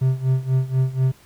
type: tone with tremolo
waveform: triangle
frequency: 130.81 Hz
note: C3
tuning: in tune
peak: -12 dBFS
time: 0.01-1.12 s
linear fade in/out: 10 ms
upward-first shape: sine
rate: 4.1 Hz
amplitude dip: 85%
effects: pink hiss -52 dBFS RMS until 1.25 s